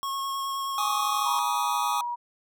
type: tone with vibrato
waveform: square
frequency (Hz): 1092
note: C#6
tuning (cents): -26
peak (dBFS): -29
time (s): 0.03-1.39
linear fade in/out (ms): 0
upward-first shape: triangle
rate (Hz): 9.5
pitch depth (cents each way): 15
type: chord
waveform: square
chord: Ab suspended fourth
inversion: none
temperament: equal with one note detuned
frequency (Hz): 830.6 / 1133.3 / 1244.5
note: Ab5 / Db6 / Eb6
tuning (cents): 0 / +38 / 0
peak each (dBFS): -31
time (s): 0.78-2.01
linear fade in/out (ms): 2
type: tone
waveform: sine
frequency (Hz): 959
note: A#5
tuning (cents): +49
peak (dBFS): -28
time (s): 1.25-2.16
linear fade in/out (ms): 20
effects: none